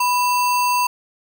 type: tone with sample-and-hold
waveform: sine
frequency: 987.8 Hz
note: B5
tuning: in tune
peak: -15 dBFS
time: 0-0.87 s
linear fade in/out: 5 ms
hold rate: 3675 Hz
effects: none